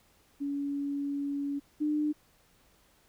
sine tone pair in turn, 283 / 300.1 Hz, C#4 / D4, +36 / +38 cents, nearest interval minor second, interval 102 cents, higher second, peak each -30 / -26 dBFS, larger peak second, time 0.4-1.6 / 1.8-2.13 s, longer first, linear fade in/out 20 ms, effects pink hiss -65 dBFS RMS until 3.08 s

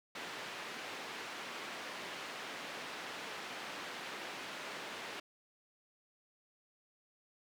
white band-pass noise, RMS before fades -45 dBFS, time 0.15-5.2 s, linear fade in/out 5 ms, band 220 to 2700 Hz, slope 12 dB/octave, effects none

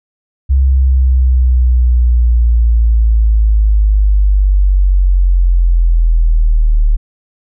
sine linear sweep, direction down, 67 to 37.21 Hz, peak -6 dBFS, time 0.49-6.97 s, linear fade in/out 20 ms, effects none

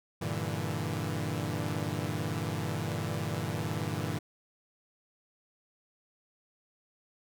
sawtooth chord, E half-diminished seventh, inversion first, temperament equal, 98 / 116.54 / 146.83 / 164.81 Hz, G2 / Bb2 / D3 / E3, 0 / 0 / 0 / 0 cents, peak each -33 dBFS, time 0.21-4.19 s, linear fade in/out 10 ms, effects none

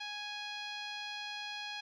10% pulse tone with low-pass filter, 830.6 Hz, G#5, in tune, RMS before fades -42 dBFS, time 0-1.81 s, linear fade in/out 10 ms, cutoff 4000 Hz, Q 1.5, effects none

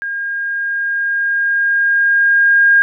sine tone with level ramp, 1618 Hz, G#6, 46 cents flat, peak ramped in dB -19 to -6 dBFS, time 0.02-2.82 s, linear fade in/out 0 ms, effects none

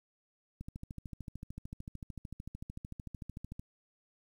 click train, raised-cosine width 5 ms, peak -30 dBFS, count 41, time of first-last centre 0.61-3.595 s, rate 13.4 Hz, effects 10-bit

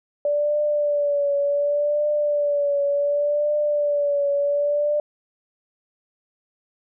sine tone with vibrato, 581 Hz, D5, 19 cents flat, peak -18 dBFS, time 0.25-5 s, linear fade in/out 2 ms, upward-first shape triangle, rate 0.68 Hz, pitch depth 46 cents each way, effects none

